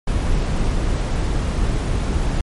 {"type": "noise", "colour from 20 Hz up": "brown", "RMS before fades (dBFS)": -19, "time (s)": [0.07, 2.41], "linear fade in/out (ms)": 5, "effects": ["MP3 48 kbps"]}